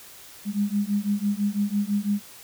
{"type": "beating tone pair", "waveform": "sine", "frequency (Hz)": [201.3, 207.3], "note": ["G3", "G#3"], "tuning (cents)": [46, -3], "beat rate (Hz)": 6, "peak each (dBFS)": -25, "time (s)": [0.45, 2.22], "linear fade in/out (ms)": 50, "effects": ["white hiss -46 dBFS RMS until 2.43 s"]}